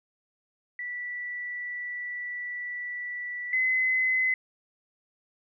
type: tone pair in turn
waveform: sine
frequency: 1961 / 2034 Hz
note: B6 / C7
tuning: -13 / -50 cents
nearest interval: minor second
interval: 63 cents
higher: second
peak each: -32 / -22 dBFS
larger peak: second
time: 0.79-3.53 / 3.53-4.34 s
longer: first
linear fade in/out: 2 ms
effects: none